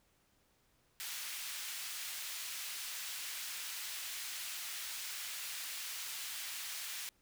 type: high-pass noise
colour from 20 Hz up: pink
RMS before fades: -43 dBFS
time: 1-7.09 s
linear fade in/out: 0 ms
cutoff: 2200 Hz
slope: 12 dB/octave
effects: pink hiss -73 dBFS RMS until 7.21 s